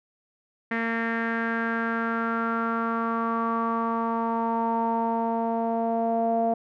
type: tone with low-pass filter sweep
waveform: sawtooth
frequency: 228.9 Hz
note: A#3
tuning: 31 cents flat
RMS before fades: -26 dBFS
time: 0.71-6.54 s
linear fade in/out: 5 ms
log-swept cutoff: 1900 to 680 Hz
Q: 6
effects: none